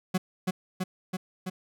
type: tone with echo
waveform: 40% pulse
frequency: 184.7 Hz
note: F#3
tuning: 3 cents flat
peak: -22 dBFS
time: 0.14-0.18 s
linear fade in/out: 10 ms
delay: 330 ms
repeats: 4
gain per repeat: -2 dB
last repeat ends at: 1.5 s
effects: none